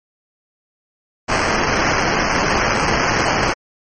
white noise with sample-and-hold, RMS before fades -17 dBFS, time 1.28-3.54 s, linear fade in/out 20 ms, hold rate 3675 Hz, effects MP3 32 kbps

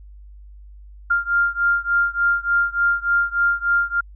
sine beating tone pair, 1396.9 / 1400.3 Hz, F6 / F6, 0 / +4 cents, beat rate 3.4 Hz, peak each -19 / -20 dBFS, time 1.1-4.01 s, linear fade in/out 10 ms, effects added 50 Hz sine -39 dBFS peak until 4.15 s

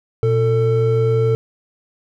triangle tone pair together, 118.6 / 446.9 Hz, A#2 / A4, +30 / +27 cents, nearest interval octave + major seventh, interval 2297 cents, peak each -14 dBFS, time 0.23-1.35 s, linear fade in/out 0 ms, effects none

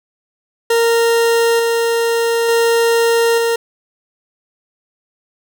40% pulse tone with tremolo, 463.2 Hz, A#4, 11 cents flat, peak -10 dBFS, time 0.7-3.56 s, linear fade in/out 5 ms, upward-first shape square, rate 0.56 Hz, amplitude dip 25%, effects none

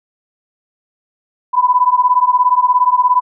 sine beating tone pair, 987.8 / 1004.8 Hz, B5 / B5, 0 / +30 cents, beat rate 17 Hz, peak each -12 dBFS, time 1.53-3.21 s, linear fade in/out 20 ms, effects none

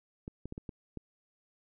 clicks, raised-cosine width 3 ms, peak -27 dBFS, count 6, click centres 0.279 / 0.456 / 0.524 / 0.579 / 0.692 / 0.973 s, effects none

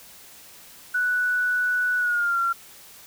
sine tone with pitch glide, 1480 to 1372.9 Hz, F#6 to F6, 0 to -30 cents, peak -20 dBFS, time 0.94-2.53 s, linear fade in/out 10 ms, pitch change -130 cents, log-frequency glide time 1.98-2.39 s, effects white hiss -47 dBFS RMS until 3.06 s

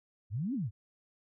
sine exponential two-way sweep, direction up then down, 89 to 293.7 to 89 Hz, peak -31 dBFS, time 0.3-0.71 s, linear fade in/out 50 ms, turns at 0.54 s, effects none

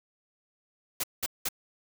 white noise bursts, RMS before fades -30 dBFS, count 3, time 1-1.488 s, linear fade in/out 5 ms, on 36 ms, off 190 ms, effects none

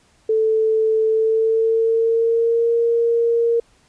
sine tone with pitch glide, 440 to 465.6 Hz, A4 to A#4, 0 to -2 cents, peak -14 dBFS, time 0.29-3.6 s, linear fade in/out 5 ms, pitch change +98 cents, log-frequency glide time 1.07-2.72 s, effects pink hiss -57 dBFS RMS until 3.88 s + resampled to 22050 Hz

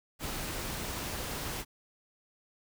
pink noise, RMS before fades -37 dBFS, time 0.19-1.65 s, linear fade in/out 50 ms, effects none

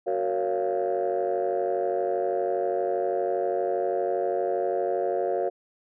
sine chord, Gb major seventh, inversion none, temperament just, 370 / 462.5 / 555 / 693.7 Hz, Gb4 / Bb4 / Db5 / F5, 0 / -14 / +2 / -12 cents, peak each -28 dBFS, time 0.06-5.5 s, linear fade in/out 20 ms, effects tanh soft clip ceiling -17 dBFS

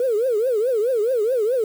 sine tone with vibrato, 468.5 Hz, A#4, 9 cents sharp, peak -16 dBFS, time 0-1.64 s, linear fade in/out 2 ms, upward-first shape triangle, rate 4.7 Hz, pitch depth 260 cents each way, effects tanh soft clip ceiling -13 dBFS + 7-bit

